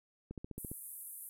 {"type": "click train", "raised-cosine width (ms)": 3, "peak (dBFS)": -30, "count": 7, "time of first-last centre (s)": [0.31, 0.715], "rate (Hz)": 14.8}
{"type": "band-pass noise", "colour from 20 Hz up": "white", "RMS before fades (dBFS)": -48, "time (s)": [0.58, 1.29], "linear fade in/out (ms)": 0, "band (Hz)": [9500, 13000], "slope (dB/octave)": 48}
{"effects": []}